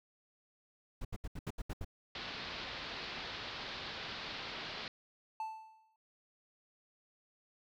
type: noise bursts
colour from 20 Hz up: brown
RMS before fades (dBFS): -39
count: 8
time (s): 1.01-1.847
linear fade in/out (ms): 5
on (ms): 39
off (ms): 75
type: low-pass noise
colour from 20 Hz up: white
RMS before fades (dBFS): -44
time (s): 2.15-4.88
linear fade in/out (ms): 2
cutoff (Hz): 4600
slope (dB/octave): 48
type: tone with exponential decay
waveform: triangle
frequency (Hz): 880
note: A5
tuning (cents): 0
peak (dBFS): -33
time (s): 5.4-5.96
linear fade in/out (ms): 2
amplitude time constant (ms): 120
effects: none